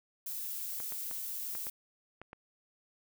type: noise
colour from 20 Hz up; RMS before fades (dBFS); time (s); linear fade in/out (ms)
violet; -39; 0.26-1.7; 5
type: clicks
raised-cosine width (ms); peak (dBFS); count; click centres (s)
0.5; -31; 7; 0.802 / 0.922 / 1.112 / 1.552 / 1.668 / 2.216 / 2.331
effects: none